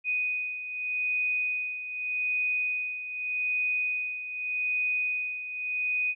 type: beating tone pair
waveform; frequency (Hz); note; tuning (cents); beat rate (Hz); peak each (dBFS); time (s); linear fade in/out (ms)
sine; 2489 / 2489.83; D#7 / D#7; 0 / +1; 0.83; -34 / -28; 0.04-6.15; 50
effects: none